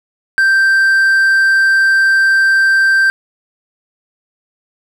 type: tone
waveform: triangle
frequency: 1568 Hz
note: G6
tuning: in tune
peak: -6 dBFS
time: 0.38-3.1 s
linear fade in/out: 0 ms
effects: none